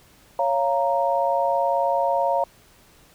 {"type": "chord", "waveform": "sine", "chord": "Bb minor", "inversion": "first", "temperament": "equal with one note detuned", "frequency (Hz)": [554.4, 692.8, 932.3], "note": ["Db5", "F5", "Bb5"], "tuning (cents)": [0, -14, 0], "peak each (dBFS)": -23, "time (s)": [0.39, 2.44], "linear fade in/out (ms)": 2, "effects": ["pink hiss -54 dBFS RMS until 3.14 s"]}